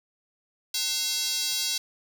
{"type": "tone with high-pass filter", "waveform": "square", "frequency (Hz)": 299.8, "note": "D4", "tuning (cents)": 36, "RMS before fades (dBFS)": -28, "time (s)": [0.74, 1.78], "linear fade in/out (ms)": 5, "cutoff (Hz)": 4400, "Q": 2.2, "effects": ["9-bit"]}